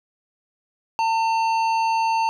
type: tone with tanh clipping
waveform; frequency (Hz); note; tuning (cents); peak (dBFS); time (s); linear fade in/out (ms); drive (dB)
sine; 900; A5; +39; -20; 0.99-2.29; 0; 12
effects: none